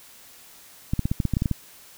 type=clicks; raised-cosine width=5 ms; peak=-10 dBFS; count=11; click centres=0.935 / 0.993 / 1.055 / 1.115 / 1.202 / 1.253 / 1.337 / 1.369 / 1.421 / 1.458 / 1.513 s; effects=white hiss -49 dBFS RMS until 1.97 s